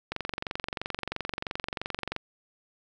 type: click train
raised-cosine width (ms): 0.3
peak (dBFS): -15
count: 48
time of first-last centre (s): 0.12-2.163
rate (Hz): 23
effects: none